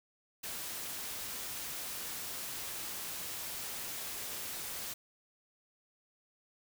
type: noise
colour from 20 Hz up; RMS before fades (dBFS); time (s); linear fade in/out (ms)
white; -41; 0.43-4.94; 10
effects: none